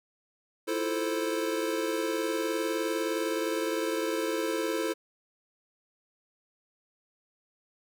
square chord, F major seventh, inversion third, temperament equal, 329.6 / 349.2 / 440 / 523.3 Hz, E4 / F4 / A4 / C5, 0 / 0 / 0 / 0 cents, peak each -33 / -39 / -33 / -35 dBFS, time 0.67-4.94 s, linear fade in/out 20 ms, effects none

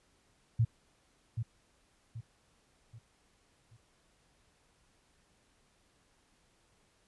sine tone with echo, 114.2 Hz, A#2, 35 cents flat, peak -23 dBFS, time 0.59-0.65 s, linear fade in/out 10 ms, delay 780 ms, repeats 4, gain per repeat -8 dB, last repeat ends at 3.77 s, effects pink hiss -70 dBFS RMS until 7.07 s + resampled to 24000 Hz

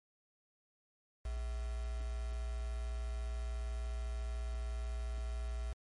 sine tone with quantisation, 59 Hz, A#1, 22 cents sharp, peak -36 dBFS, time 1.25-5.73 s, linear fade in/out 5 ms, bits 8, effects MP3 48 kbps

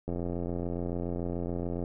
click train, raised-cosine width 2 ms, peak -21 dBFS, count 154, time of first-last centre 0.08-1.839 s, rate 87 Hz, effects none

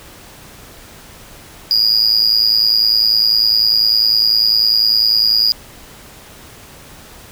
triangle tone with amplitude modulation, 4867 Hz, D#8, 39 cents flat, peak -5 dBFS, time 1.71-5.52 s, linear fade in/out 0 ms, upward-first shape sine, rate 110 Hz, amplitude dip 95%, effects pink hiss -39 dBFS RMS until 7.31 s

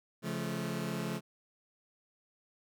sawtooth chord, Db augmented, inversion none, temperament just, 138.59 / 173.24 / 216.5 Hz, Db3 / F3 / A3, 0 / -14 / -28 cents, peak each -36 / -34 / -34 dBFS, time 0.22-1.21 s, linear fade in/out 50 ms, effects none

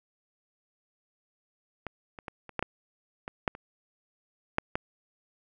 clicks, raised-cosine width 0.5 ms, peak -20 / -27 / -22 / -29 / -14 / -13 / -21 / -10 / -27 / -9 / -13 dBFS, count 11, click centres 1.867 / 2.188 / 2.282 / 2.493 / 2.593 / 2.626 / 3.279 / 3.478 / 3.551 / 4.584 / 4.755 s, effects none

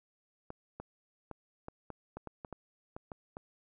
clicks, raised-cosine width 1 ms, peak -28 dBFS, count 12, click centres 0.504 / 0.8 / 1.313 / 1.684 / 1.903 / 2.17 / 2.273 / 2.448 / 2.527 / 2.965 / 3.118 / 3.369 s, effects none

